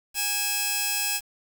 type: tone pair together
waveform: 5% pulse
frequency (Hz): 818.9 / 2600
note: G#5 / E7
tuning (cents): -25 / -24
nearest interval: octave + minor sixth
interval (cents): 2001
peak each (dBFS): -17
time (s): 0.14-1.21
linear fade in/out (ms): 50
effects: 7-bit